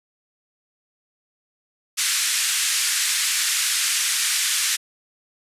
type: band-pass noise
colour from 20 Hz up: white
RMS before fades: -22 dBFS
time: 1.97-4.77 s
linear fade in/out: 20 ms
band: 1500 to 10000 Hz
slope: 24 dB/octave
effects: resampled to 32000 Hz